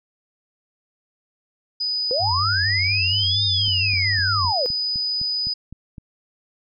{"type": "tone", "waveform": "sine", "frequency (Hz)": 4978, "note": "D#8", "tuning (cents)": 0, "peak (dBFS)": -21, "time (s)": [1.8, 5.54], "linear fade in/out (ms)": 10}
{"type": "linear two-way sweep", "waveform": "sine", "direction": "up then down", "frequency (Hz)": [466.2, 3687, 466.2], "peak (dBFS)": -21, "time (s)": [2.11, 4.66], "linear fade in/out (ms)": 0, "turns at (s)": 3.45}
{"type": "tone with vibrato", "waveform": "sine", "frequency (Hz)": 95.6, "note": "G2", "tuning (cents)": -43, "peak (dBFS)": -24, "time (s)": [2.19, 4.53], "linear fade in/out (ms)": 50, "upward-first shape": "square", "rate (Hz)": 4.3, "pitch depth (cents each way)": 71}
{"type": "click train", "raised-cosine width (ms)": 5, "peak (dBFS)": -24, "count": 10, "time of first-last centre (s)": [3.68, 5.982], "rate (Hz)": 3.91}
{"effects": []}